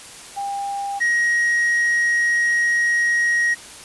sine / triangle tone pair in turn, 800 / 1888.5 Hz, G5 / A#6, +35 / +22 cents, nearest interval octave + minor third, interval 1487 cents, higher second, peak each -23 / -14 dBFS, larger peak second, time 0.36-1 / 1-3.55 s, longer second, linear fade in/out 20 ms, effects white hiss -39 dBFS RMS until 3.84 s + resampled to 24000 Hz

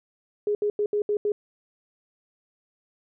sine tone bursts at uneven times, 415.3 Hz, G#4, in tune, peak -21 dBFS, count 6, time 0.47-0.55 / 0.62-0.7 / 0.79-0.86 / 0.93-1.02 / 1.09-1.17 / 1.25-1.32 s, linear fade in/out 2 ms, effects none

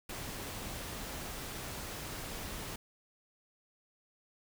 pink noise, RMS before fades -42 dBFS, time 0.09-2.76 s, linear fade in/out 5 ms, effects none

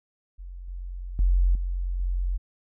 sine tone with level steps, 44.77 Hz, F1, 44 cents sharp, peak -36 / -32 / -17 / -25 / -23 dBFS, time 0.38-2.38 s, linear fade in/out 20 ms, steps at 0.68 / 1.19 / 1.55 / 2 s, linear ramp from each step 2 ms, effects none

